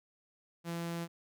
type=tone; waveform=sawtooth; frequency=169.2 Hz; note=E3; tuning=45 cents sharp; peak=-32 dBFS; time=0.64-1.08 s; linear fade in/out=50 ms; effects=none